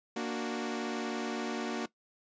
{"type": "chord", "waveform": "sawtooth", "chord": "Bb augmented", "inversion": "none", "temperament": "equal", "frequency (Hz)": [233.1, 293.7, 370], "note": ["Bb3", "D4", "F#4"], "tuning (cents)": [0, 0, 0], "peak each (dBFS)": [-32, -35, -34], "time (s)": [0.16, 1.86], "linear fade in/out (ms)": 5, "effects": ["noise-tail reverb RT60 0.1 s tail -18 dB re dry", "resampled to 16000 Hz"]}